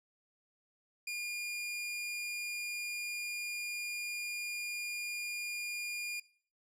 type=tone; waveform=sawtooth; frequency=2421 Hz; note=D#7; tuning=48 cents flat; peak=-33 dBFS; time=1.07-6.2 s; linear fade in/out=5 ms; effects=noise-tail reverb RT60 0.5 s tail -20 dB re dry + low-pass 12000 Hz 12 dB/octave